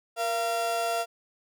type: tone pair together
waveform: 35% pulse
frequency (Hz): 469.6 / 685.5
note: A#4 / F5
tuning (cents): +13 / -32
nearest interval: perfect fifth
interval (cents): 655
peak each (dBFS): -32 / -25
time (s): 0.16-1.06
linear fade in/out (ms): 50
effects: none